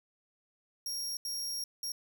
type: tone bursts at uneven times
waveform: sawtooth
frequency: 5588 Hz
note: F8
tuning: in tune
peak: -32 dBFS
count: 3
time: 0.86-1.17 / 1.25-1.64 / 1.83-1.92 s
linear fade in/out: 2 ms
effects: none